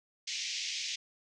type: band-pass noise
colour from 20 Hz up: white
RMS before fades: -37 dBFS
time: 0.27-0.96 s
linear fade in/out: 10 ms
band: 2100 to 6400 Hz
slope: 48 dB/octave
effects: none